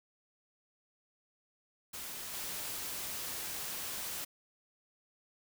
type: noise with level steps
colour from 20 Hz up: white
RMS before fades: -43 / -40 dBFS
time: 1.93-4.25 s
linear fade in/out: 10 ms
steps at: 2.33 s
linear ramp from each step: 10 ms
effects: none